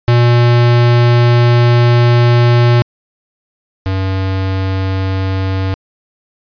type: tone pair in turn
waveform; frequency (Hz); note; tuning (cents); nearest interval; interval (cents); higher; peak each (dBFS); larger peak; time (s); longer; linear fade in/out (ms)
square; 120 / 95.24; B2 / G2; -49 / -49; major third; 400; first; -7 / -14; first; 0.08-2.82 / 3.86-5.74; first; 0
effects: resampled to 11025 Hz